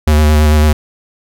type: tone with vibrato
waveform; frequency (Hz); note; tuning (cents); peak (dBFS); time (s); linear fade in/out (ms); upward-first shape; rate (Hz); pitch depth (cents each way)
square; 76; D#2; -40; -7; 0.07-0.73; 5; square; 9; 20
effects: none